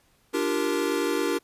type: chord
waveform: square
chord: G minor seventh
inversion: second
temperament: equal with one note detuned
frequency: 293.7 / 344.6 / 392 / 466.2 Hz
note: D4 / F4 / G4 / Bb4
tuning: 0 / -23 / 0 / 0 cents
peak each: -30 dBFS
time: 0.33-1.39 s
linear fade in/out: 20 ms
effects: pink hiss -64 dBFS RMS until 1.43 s + resampled to 32000 Hz